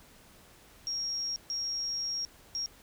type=tone bursts at uneven times; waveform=sine; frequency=5588 Hz; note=F8; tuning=in tune; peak=-31 dBFS; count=3; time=0.87-1.36 / 1.5-2.25 / 2.55-2.66 s; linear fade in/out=0 ms; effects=pink hiss -57 dBFS RMS until 2.82 s